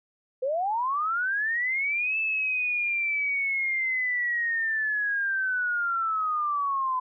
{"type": "linear two-way sweep", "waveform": "sine", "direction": "up then down", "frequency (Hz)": [493.9, 2637, 1010], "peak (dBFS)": -24, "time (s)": [0.42, 7], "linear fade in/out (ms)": 10, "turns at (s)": 2.18, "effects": []}